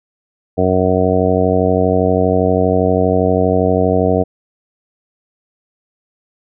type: harmonic tone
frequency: 92.5 Hz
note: F#2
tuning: in tune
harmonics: 1 / 2 / 3 / 4 / 5 / 6 / 7 / 8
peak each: -19 / -19 / -19 / -22 / -16 / -22 / -18 / -22 dBFS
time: 0.57-4.24 s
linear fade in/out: 20 ms
effects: none

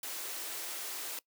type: high-pass noise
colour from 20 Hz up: white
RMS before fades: -40 dBFS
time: 0.03-1.19 s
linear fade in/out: 2 ms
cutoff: 270 Hz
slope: 48 dB/octave
effects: noise-tail reverb RT60 0.1 s tail -21 dB re dry

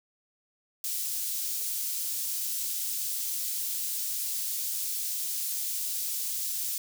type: high-pass noise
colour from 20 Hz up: white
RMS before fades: -32 dBFS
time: 0.84-6.78 s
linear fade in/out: 2 ms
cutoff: 5100 Hz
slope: 12 dB/octave
effects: none

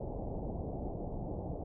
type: low-pass noise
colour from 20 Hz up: pink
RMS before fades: -39 dBFS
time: 0-1.64 s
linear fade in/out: 10 ms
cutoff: 790 Hz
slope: 48 dB/octave
effects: none

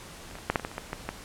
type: clicks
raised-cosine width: 0.5 ms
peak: -30 / -25 / -30 / -8 / -8 / -21 / -16 / -27 / -17 / -16 / -15 dBFS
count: 11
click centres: 0.312 / 0.354 / 0.386 / 0.5 / 0.558 / 0.597 / 0.649 / 0.715 / 0.781 / 0.931 / 1.09 s
effects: pink hiss -45 dBFS RMS until 1.24 s + low-pass 11000 Hz 12 dB/octave

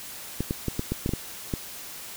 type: clicks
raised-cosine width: 3 ms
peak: -13 dBFS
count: 9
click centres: 0.406 / 0.509 / 0.683 / 0.794 / 0.92 / 1.061 / 1.092 / 1.136 / 1.538 s
effects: white hiss -40 dBFS RMS until 2.16 s

